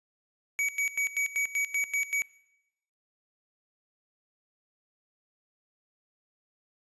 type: tone with tremolo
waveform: square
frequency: 2266 Hz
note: C#7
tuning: 37 cents sharp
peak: -26 dBFS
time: 0.59-2.22 s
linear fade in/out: 0 ms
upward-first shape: square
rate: 5.2 Hz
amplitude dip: 80%
effects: noise-tail reverb RT60 0.9 s tail -22 dB re dry + resampled to 24000 Hz